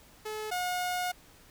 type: tone pair in turn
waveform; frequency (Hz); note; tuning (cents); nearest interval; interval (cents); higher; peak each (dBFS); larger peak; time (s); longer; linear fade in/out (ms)
sawtooth; 430 / 721.6; A4 / F#5; -40 / -44; major sixth; 896; second; -31 / -26; second; 0.25-0.51 / 0.51-1.12; second; 10
effects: pink hiss -57 dBFS RMS until 1.5 s